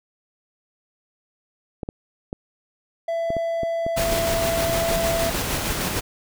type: clicks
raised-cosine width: 2 ms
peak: -15 dBFS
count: 10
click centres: 1.832 / 1.889 / 2.329 / 3.304 / 3.367 / 3.633 / 3.865 / 4.128 / 4.697 / 4.916 s
type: tone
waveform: triangle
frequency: 667 Hz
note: E5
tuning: 20 cents sharp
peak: -20 dBFS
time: 3.08-5.3 s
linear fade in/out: 5 ms
type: noise with tremolo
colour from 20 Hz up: pink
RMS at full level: -24 dBFS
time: 3.96-6.01 s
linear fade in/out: 20 ms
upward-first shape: square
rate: 6.5 Hz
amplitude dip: 25%
effects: none